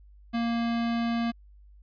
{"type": "tone", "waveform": "square", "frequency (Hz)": 233.1, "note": "A#3", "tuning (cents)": 0, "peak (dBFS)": -26, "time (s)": [0.33, 1.32], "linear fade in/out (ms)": 20, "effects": ["added 50 Hz sine -50 dBFS peak until 1.82 s", "resampled to 11025 Hz"]}